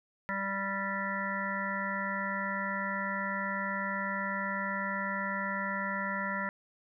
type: harmonic tone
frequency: 196 Hz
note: G3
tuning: in tune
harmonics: 1 / 3 / 5 / 7 / 9 / 10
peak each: -38 / -41 / -38 / -38 / -37 / -39 dBFS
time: 0.29-6.49 s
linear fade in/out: 0 ms
effects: none